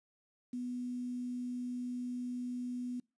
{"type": "tone with quantisation", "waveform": "sine", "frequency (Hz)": 246.9, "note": "B3", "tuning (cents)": 0, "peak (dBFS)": -36, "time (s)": [0.53, 3], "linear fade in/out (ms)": 5, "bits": 10, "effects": ["noise-tail reverb RT60 0.3 s tail -26 dB re dry", "resampled to 22050 Hz"]}